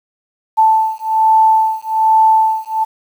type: beating tone pair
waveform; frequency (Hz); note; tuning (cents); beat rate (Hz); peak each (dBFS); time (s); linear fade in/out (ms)
sine; 880 / 881.2; A5 / A5; 0 / +2; 1.2; -12; 0.57-2.85; 20
effects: 7-bit